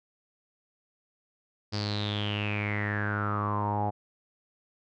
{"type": "tone with low-pass filter sweep", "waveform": "sawtooth", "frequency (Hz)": 103.83, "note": "G#2", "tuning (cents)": 0, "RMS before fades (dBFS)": -30, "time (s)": [1.72, 3.91], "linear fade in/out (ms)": 20, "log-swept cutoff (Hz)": [4900, 770], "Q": 10, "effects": []}